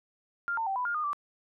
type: tone with pitch steps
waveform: sine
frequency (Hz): 1398 / 900 / 776 / 994 / 1412 / 1224 / 1166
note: F6 / A5 / G5 / B5 / F6 / D#6 / D6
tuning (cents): +1 / +39 / -18 / +11 / +19 / -29 / -13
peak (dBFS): -28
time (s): 0.48-1.131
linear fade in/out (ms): 0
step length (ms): 93
effects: none